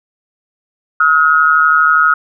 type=tone pair together; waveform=sine; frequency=1279.5 / 1432 Hz; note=D#6 / F6; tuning=+48 / +43 cents; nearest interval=major second; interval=195 cents; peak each=-10 dBFS; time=1-2.14 s; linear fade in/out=5 ms; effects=none